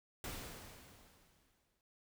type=noise with exponential decay; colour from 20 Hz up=pink; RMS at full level=-43 dBFS; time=0.24-1.81 s; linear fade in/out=1 ms; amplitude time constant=340 ms; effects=none